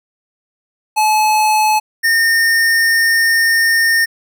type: tone pair in turn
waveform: square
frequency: 859 / 1825.4 Hz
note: A5 / A#6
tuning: -42 / -37 cents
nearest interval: octave + minor second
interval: 1305 cents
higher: second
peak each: -11 dBFS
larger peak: neither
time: 0.96-1.8 / 2.03-4.06 s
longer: second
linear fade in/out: 20 ms
effects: none